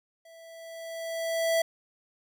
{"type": "tone with level ramp", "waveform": "square", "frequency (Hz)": 659.3, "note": "E5", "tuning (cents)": 0, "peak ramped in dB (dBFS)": [-51, -22], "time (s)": [0.25, 1.62], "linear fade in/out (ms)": 5, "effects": []}